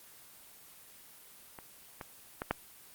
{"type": "clicks", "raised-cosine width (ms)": 0.5, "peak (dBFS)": [-30, -25, -20, -14], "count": 4, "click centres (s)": [1.588, 2.012, 2.419, 2.51], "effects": ["white hiss -55 dBFS RMS until 2.94 s", "Opus 24 kbps"]}